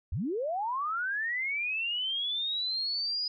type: linear sweep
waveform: sine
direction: up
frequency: 56.7 to 4978 Hz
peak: -29 dBFS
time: 0.12-3.28 s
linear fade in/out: 5 ms
effects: none